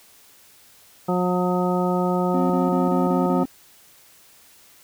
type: harmonic tone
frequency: 180 Hz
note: F#3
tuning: 47 cents flat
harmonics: 1 / 2 / 3 / 4 / 5 / 7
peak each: -22 / -25 / -27 / -28 / -29 / -30 dBFS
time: 1.08-3.44 s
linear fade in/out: 10 ms
type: tone bursts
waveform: triangle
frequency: 261.6 Hz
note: C4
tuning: in tune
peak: -20 dBFS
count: 6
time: 2.34-3.455 s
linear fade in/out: 2 ms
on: 160 ms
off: 31 ms
effects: white hiss -52 dBFS RMS until 4.83 s